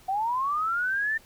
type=linear sweep; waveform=sine; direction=up; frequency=742 to 1808 Hz; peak=-24 dBFS; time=0.08-1.18 s; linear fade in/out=10 ms; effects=pink hiss -55 dBFS RMS until 1.25 s